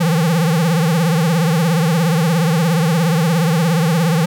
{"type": "tone with vibrato", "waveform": "square", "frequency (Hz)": 164.81, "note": "E3", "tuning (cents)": 0, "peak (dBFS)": -13, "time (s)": [0, 4.26], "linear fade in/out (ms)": 10, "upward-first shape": "triangle", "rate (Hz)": 17, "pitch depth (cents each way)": 170, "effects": []}